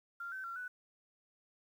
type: tone with pitch steps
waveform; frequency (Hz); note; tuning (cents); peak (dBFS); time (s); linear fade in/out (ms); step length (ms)
sine; 1389 / 1535 / 1368 / 1487; F6 / G6 / F6 / F#6; -10 / -37 / -36 / +8; -40; 0.2-0.68; 5; 120
effects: 11-bit